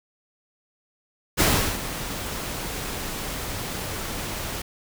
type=noise with ADSR envelope; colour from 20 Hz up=pink; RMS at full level=-18 dBFS; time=1.37-4.62 s; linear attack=35 ms; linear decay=370 ms; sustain=-13 dB; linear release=5 ms; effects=none